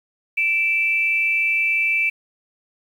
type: tone pair together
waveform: sine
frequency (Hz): 2334 / 2643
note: D7 / E7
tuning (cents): -11 / +4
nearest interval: major second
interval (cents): 215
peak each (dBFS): -18 / -22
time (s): 0.37-2.1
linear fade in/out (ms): 10
effects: 8-bit